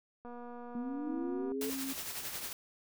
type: click train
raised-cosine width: 1 ms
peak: -35 dBFS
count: 307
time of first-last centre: 0.25-1.52 s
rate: 241 Hz
type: linear sweep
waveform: sine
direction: up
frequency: 233.1 to 440.4 Hz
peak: -36 dBFS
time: 0.75-1.7 s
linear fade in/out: 2 ms
type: tone with pitch glide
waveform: sine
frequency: 267.4 to 268.9 Hz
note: C4 to C4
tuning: +38 to +47 cents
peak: -37 dBFS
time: 1.07-1.93 s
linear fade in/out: 5 ms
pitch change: +9 cents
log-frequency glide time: 1.65-1.74 s
type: noise with tremolo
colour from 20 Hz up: white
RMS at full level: -39 dBFS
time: 1.61-2.53 s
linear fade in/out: 2 ms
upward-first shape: sine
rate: 11 Hz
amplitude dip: 45%
effects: none